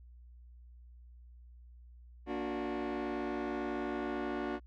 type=chord; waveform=sawtooth; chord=Bb augmented; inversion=none; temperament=just; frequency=233.1 / 291.4 / 364.2 Hz; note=Bb3 / D4 / F#4; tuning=0 / -13 / -27 cents; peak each=-37 / -34 / -34 dBFS; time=2.26-4.6 s; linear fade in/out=50 ms; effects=added 60 Hz sine -52 dBFS peak until 4.66 s + low-pass 2000 Hz 12 dB/octave